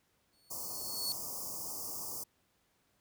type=tone with exponential growth; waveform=sawtooth; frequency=4418 Hz; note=C#8; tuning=7 cents flat; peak=-29 dBFS; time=0.33-1.12 s; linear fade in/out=0 ms; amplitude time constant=170 ms
type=band-stop noise; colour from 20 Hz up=white; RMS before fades=-41 dBFS; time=0.5-2.24 s; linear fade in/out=10 ms; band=1200 to 4800 Hz; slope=96 dB/octave
effects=pink hiss -74 dBFS RMS until 3 s + high-pass 60 Hz 12 dB/octave